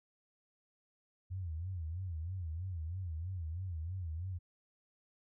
sine tone with vibrato, 86.3 Hz, F2, 20 cents flat, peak -37 dBFS, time 1.3-4.39 s, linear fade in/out 20 ms, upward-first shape sine, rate 3.1 Hz, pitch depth 170 cents each way, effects none

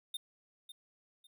square tone with echo, 3629 Hz, A#7, 47 cents flat, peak -37 dBFS, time 0.14-0.17 s, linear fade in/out 5 ms, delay 550 ms, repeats 2, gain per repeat -11 dB, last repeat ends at 1.27 s, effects none

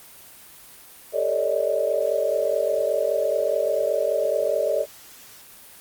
sine tone cluster, 403.9 / 451 / 555 / 584 / 629 Hz, G#4 / A4 / C#5 / D5 / D#5, -48 / +43 / +2 / -10 / +19 cents, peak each -31 / -27 / -28 / -24 / -25 dBFS, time 1.12-4.86 s, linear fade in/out 50 ms, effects white hiss -46 dBFS RMS until 5.8 s + Opus 24 kbps

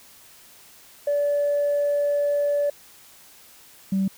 sine tone pair in turn, 578 / 192.88 Hz, D5 / G3, -28 / -28 cents, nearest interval octave + perfect fifth, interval 1900 cents, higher first, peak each -18 dBFS, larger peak neither, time 1.07-2.7 / 3.92-4.08 s, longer first, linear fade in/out 5 ms, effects tanh soft clip ceiling -16 dBFS + white hiss -50 dBFS RMS until 4.17 s

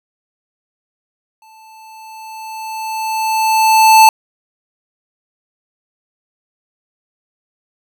square tone with exponential growth, 880 Hz, A5, in tune, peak -3 dBFS, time 1.42-4.09 s, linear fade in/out 2 ms, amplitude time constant 580 ms, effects none

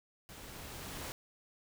pink noise with level ramp, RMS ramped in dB -51 to -42 dBFS, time 0.29-1.12 s, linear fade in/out 0 ms, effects none

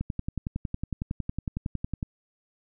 click train, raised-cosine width 5 ms, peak -17 dBFS, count 23, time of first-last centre 0.01-2.028 s, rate 10.9 Hz, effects none

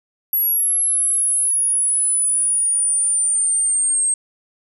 sine linear sweep, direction down, 11470 to 8372 Hz, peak -15 dBFS, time 0.33-4.14 s, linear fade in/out 2 ms, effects none

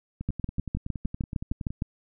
two click trains, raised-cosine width 5 ms, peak -15 / -21 dBFS, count 11 / 17, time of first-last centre 0.29-1.821 / 0.21-1.705 s, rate 6.53 / 10.7 Hz, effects none

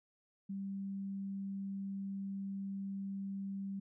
sine tone, 196 Hz, G3, in tune, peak -38 dBFS, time 0.49-3.8 s, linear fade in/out 10 ms, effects none

